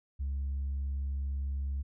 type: tone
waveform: sine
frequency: 68.9 Hz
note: C#2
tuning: 10 cents flat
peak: -29 dBFS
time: 0.19-1.83 s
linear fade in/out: 20 ms
effects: tanh soft clip ceiling -29 dBFS